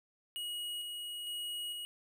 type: tone with tremolo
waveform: square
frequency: 2900 Hz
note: F#7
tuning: 35 cents flat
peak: -38 dBFS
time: 0.36-1.85 s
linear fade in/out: 0 ms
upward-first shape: square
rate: 1.1 Hz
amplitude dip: 25%
effects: none